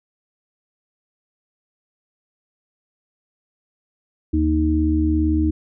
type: harmonic tone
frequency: 77.78 Hz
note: D#2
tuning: in tune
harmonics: 1 / 3 / 4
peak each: -19 / -27 / -18 dBFS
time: 4.33-5.51 s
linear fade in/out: 10 ms
effects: none